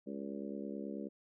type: harmonic tone with a mistuned harmonic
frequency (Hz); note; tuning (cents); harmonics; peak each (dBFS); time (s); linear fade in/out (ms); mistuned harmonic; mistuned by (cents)
69.3; C#2; 0; 3 / 4 / 5 / 6 / 7 / 8; -43 / -45 / -47 / -49 / -50 / -51; 0.06-1.09; 20; 8; +43
effects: none